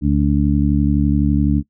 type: harmonic tone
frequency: 71.9 Hz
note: D2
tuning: 36 cents flat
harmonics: 1 / 2 / 3 / 4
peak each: -18 / -18 / -18 / -18 dBFS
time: 0.01-1.63 s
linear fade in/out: 50 ms
effects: noise-tail reverb RT60 0.1 s tail -22 dB re dry